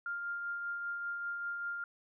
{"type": "tone with tremolo", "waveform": "sine", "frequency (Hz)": 1400, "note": "F6", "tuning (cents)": 4, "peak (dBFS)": -34, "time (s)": [0.06, 1.84], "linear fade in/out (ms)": 2, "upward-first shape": "triangle", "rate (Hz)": 5.1, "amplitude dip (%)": 35, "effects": []}